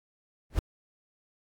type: noise with exponential growth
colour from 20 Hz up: brown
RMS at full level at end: -21 dBFS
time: 0.5-0.59 s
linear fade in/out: 2 ms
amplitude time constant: 19 ms
effects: AAC 64 kbps